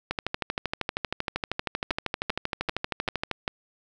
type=two click trains; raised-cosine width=0.3 ms; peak=-11 / -10 dBFS; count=42 / 5; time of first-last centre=0.11-3.313 / 1.91-3.479 s; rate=12.8 / 2.55 Hz; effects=none